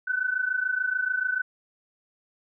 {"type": "tone pair together", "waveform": "sine", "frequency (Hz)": [1489.1, 1516], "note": ["F#6", "F#6"], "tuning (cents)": [11, 42], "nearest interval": "unison", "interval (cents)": 31, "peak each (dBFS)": [-28, -26], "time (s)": [0.07, 1.42], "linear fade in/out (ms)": 10, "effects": []}